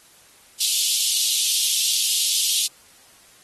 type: high-pass noise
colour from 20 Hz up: pink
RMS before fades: -21 dBFS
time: 0.6-2.67 s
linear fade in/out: 10 ms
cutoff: 3000 Hz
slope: 48 dB/octave
effects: white hiss -52 dBFS RMS until 3.43 s + AAC 32 kbps